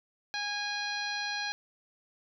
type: harmonic tone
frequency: 822 Hz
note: G#5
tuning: 18 cents flat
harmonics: 1 / 2 / 3 / 4 / 5 / 6 / 7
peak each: -39 / -36 / -40 / -44 / -37 / -47 / -47 dBFS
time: 0.34-1.52 s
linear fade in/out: 0 ms
effects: none